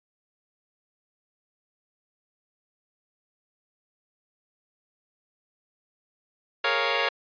10% pulse chord, Bb minor seventh, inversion third, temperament equal, 415.3 / 466.2 / 554.4 / 698.5 Hz, Ab4 / Bb4 / Db5 / F5, 0 / 0 / 0 / 0 cents, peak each -23 / -19 / -18 / -21 dBFS, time 6.64-7.09 s, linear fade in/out 5 ms, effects resampled to 11025 Hz

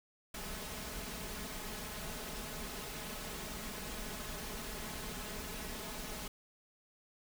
pink noise with comb filter, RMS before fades -43 dBFS, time 0.34-6.28 s, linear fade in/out 5 ms, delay 4.7 ms, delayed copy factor +0.6, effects none

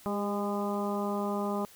harmonic tone with a mistuned harmonic, 204.2 Hz, G#3, 29 cents flat, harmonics 1 / 2 / 3 / 4 / 5 / 6, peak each -32 / -35 / -37 / -38 / -39 / -40 dBFS, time 0.06-1.65 s, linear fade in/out 0 ms, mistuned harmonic 2, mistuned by -26 cents, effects white hiss -55 dBFS RMS until 1.75 s

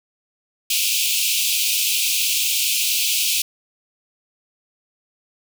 pink high-pass noise, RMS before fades -20 dBFS, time 0.7-3.42 s, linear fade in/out 5 ms, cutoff 2400 Hz, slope 96 dB/octave, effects none

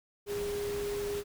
sine tone in noise, 408.6 Hz, G#4, 28 cents flat, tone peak -32 dBFS, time 0.26-1.24 s, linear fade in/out 50 ms, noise pink, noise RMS -42 dBFS, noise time 0.26-1.24 s, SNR +7 dB, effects none

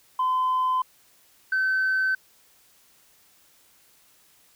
sine tone pair in turn, 1023 / 1532.8 Hz, C6 / G6, -39 / -39 cents, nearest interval perfect fifth, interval 700 cents, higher second, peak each -19 dBFS, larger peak neither, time 0.19-0.82 / 1.52-2.15 s, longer neither, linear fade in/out 5 ms, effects tanh soft clip ceiling -18 dBFS + white hiss -59 dBFS RMS until 4.55 s

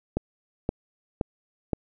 click train, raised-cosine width 2 ms, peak -11 dBFS, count 4, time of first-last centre 0.17-1.732 s, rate 1.92 Hz, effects none

